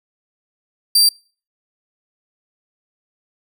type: tone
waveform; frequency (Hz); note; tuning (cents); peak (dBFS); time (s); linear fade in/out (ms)
sawtooth; 4699; D8; 0; -7; 0.95-1.09; 5
effects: noise-tail reverb RT60 0.4 s tail -26 dB re dry